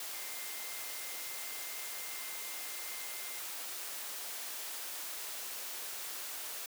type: tone in noise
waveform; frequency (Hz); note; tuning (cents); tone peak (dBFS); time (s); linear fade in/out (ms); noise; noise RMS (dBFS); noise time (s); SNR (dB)
sine; 2093; C7; 0; -51; 0.14-3.39; 2; white; -42; 0-6.66; -12
effects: high-pass 400 Hz 12 dB/octave